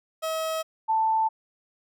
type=tone pair in turn; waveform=30% pulse / sine; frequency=640 / 884.4 Hz; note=D#5 / A5; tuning=+49 / +9 cents; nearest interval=tritone; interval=560 cents; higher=second; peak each=-24 / -20 dBFS; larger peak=second; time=0.22-0.63 / 0.88-1.29 s; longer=neither; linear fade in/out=20 ms; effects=none